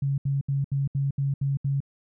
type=tone bursts; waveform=sine; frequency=138.6 Hz; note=C#3; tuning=in tune; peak=-22 dBFS; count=8; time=0.02-1.804 s; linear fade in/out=5 ms; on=160 ms; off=72 ms; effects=none